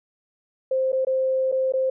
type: tone with dropouts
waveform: sine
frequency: 524 Hz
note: C5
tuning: 2 cents sharp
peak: -19 dBFS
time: 0.71-1.9 s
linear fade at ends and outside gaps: 5 ms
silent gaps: 0.92-0.928 / 1.049-1.069 / 1.517-1.523 / 1.723-1.736 s
effects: none